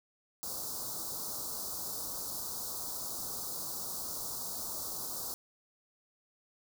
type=band-stop noise; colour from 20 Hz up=white; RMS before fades=-39 dBFS; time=0.43-5.34 s; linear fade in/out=0 ms; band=1300 to 4200 Hz; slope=48 dB/octave; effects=none